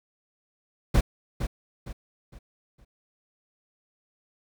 brown noise with echo, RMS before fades -19 dBFS, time 0.94-1.01 s, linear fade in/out 10 ms, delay 460 ms, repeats 4, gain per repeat -9 dB, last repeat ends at 2.85 s, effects none

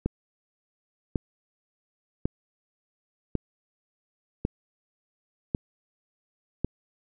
click train, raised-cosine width 3 ms, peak -12 dBFS, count 7, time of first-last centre 0.06-6.646 s, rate 0.911 Hz, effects none

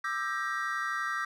triangle chord, E half-diminished seventh, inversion third, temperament just, 1186.7 / 1318.5 / 1582.2 / 1898.7 Hz, D6 / E6 / G6 / Bb6, +18 / 0 / +16 / +31 cents, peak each -34 dBFS, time 0.04-1.25 s, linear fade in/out 5 ms, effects none

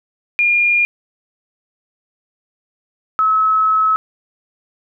sine tone pair in turn, 2416 / 1291 Hz, D7 / E6, +48 / -37 cents, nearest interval major seventh, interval 1085 cents, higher first, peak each -11 dBFS, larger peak neither, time 0.39-0.85 / 3.19-3.96 s, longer second, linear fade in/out 0 ms, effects none

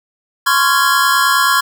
square chord, Db major seventh, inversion third, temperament just, 1039.4 / 1108.7 / 1385.9 / 1663.1 Hz, C6 / Db6 / F6 / Ab6, -12 / 0 / -14 / +2 cents, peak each -17 dBFS, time 0.46-1.61 s, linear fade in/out 10 ms, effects none

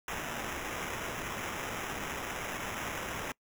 violet noise with sample-and-hold, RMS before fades -38 dBFS, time 0.08-3.32 s, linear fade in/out 2 ms, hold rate 4410 Hz, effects noise-tail reverb RT60 0.1 s tail -24 dB re dry

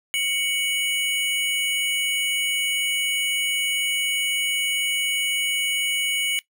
square tone pair together, 2239 / 2943 Hz, C#7 / F#7, +17 / -10 cents, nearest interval perfect fourth, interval 473 cents, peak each -25 dBFS, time 0.14-6.39 s, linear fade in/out 0 ms, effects noise-tail reverb RT60 0.1 s tail -18 dB re dry

